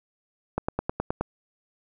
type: click train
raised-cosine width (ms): 1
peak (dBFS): -11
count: 7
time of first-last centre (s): 0.58-1.21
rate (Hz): 9.52
effects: none